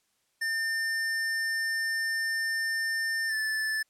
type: tone with pitch glide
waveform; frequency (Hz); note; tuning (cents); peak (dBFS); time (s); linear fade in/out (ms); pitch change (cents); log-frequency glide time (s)
square; 1800 to 1750.8; A6 to A6; +39 to -9; -28; 0.41-3.83; 10; -48; 3.28-3.34
effects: white hiss -73 dBFS RMS until 3.89 s + low-pass 11000 Hz 12 dB/octave